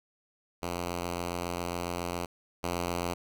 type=tone pair in turn; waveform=5% pulse; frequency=87.31 / 87.31 Hz; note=F2 / F2; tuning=0 / 0 cents; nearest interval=unison; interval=0 cents; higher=neither; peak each=-21 / -19 dBFS; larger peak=second; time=0.62-2.26 / 2.63-3.14 s; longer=first; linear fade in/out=10 ms; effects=none